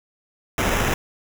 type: noise with sample-and-hold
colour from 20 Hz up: pink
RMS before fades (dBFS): -21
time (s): 0.58-0.94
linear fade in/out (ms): 2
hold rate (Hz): 4410
effects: none